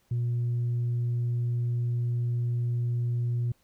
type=tone; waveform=sine; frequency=120 Hz; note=B2; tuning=49 cents flat; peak=-23 dBFS; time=0.11-3.52 s; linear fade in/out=5 ms; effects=tanh soft clip ceiling -23 dBFS + pink hiss -68 dBFS RMS until 3.63 s